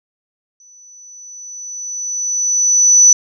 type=tone with exponential growth; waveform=sine; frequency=5970 Hz; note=F#8; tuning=15 cents sharp; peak=-3 dBFS; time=0.6-3.13 s; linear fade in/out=2 ms; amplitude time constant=550 ms; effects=none